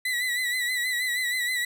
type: tone with vibrato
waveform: 35% pulse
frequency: 1975.5 Hz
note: B6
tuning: in tune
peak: -23 dBFS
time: 0.05-1.65 s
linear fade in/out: 5 ms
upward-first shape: sine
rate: 6.3 Hz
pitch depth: 55 cents each way
effects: none